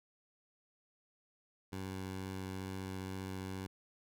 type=tone with vibrato; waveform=15% pulse; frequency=94.8 Hz; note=F#2; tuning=43 cents sharp; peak=-34 dBFS; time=1.72-3.67 s; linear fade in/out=10 ms; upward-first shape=triangle; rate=2.2 Hz; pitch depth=9 cents each way; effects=none